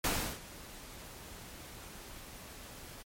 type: noise with ADSR envelope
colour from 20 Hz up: pink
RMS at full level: -30 dBFS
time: 0.04-3.03 s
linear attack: 4 ms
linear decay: 340 ms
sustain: -19 dB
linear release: 15 ms
effects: MP3 64 kbps